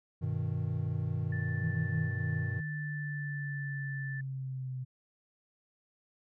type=chord; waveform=triangle; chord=G augmented; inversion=none; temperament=equal; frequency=98 / 123.47 / 155.56 Hz; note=G2 / B2 / D#3; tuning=0 / 0 / 0 cents; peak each=-33 dBFS; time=0.21-2.61 s; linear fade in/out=20 ms
type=tone; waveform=sine; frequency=1760 Hz; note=A6; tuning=in tune; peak=-40 dBFS; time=1.32-4.21 s; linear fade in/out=5 ms
type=exponential sweep; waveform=sine; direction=down; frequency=164.81 to 127.9 Hz; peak=-35 dBFS; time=1.59-4.85 s; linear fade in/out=20 ms
effects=none